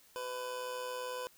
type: tone with amplitude modulation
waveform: 25% pulse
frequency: 502 Hz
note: B4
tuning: 28 cents sharp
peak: -32 dBFS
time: 0.16-1.27 s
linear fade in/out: 0 ms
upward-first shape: sine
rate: 122 Hz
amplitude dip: 45%
effects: white hiss -63 dBFS RMS until 1.37 s